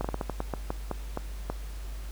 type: slowing click train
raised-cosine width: 1 ms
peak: -16 dBFS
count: 12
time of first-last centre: 0.01-1.5 s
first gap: 35 ms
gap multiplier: 1.25
effects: added 50 Hz sine -35 dBFS peak until 2.11 s + pink hiss -50 dBFS RMS until 2.11 s